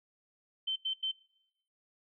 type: tone bursts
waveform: sine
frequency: 3090 Hz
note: G7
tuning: 26 cents flat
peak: -30 dBFS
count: 3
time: 0.67-1.117 s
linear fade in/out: 10 ms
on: 91 ms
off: 87 ms
effects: noise-tail reverb RT60 0.9 s tail -24 dB re dry